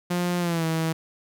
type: tone with pitch glide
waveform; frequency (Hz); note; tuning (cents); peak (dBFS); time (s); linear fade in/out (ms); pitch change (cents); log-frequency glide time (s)
sawtooth; 176.6 to 161.94; F3 to E3; +20 to -30; -19; 0.1-0.93; 10; -150; 0.39-0.65
effects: none